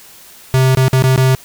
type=tone with dropouts; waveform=square; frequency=130.81 Hz; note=C3; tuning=in tune; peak=-9 dBFS; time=0.54-1.35 s; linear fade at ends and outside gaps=0 ms; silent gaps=0.75-0.772 / 0.882-0.931 / 1.023-1.039 / 1.161-1.177 s; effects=white hiss -40 dBFS RMS until 1.44 s